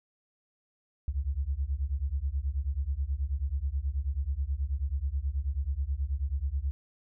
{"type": "beating tone pair", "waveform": "sine", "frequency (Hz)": [64.7, 74], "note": ["C2", "D2"], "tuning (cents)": [-19, 14], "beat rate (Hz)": 9.3, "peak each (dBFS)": -31, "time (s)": [1.08, 6.71], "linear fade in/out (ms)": 0, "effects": []}